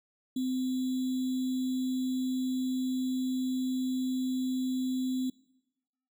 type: tone with sample-and-hold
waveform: sine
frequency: 257.3 Hz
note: C4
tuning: 29 cents flat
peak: -28 dBFS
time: 0.36-5.3 s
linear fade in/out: 5 ms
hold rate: 3675 Hz
effects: noise-tail reverb RT60 1.0 s tail -23 dB re dry